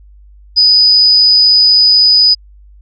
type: tone with amplitude modulation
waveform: sine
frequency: 4978 Hz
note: D#8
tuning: in tune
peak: -3 dBFS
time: 0.56-2.35 s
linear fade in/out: 20 ms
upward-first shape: sine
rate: 195 Hz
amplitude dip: 30%
effects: added 50 Hz sine -37 dBFS peak until 2.81 s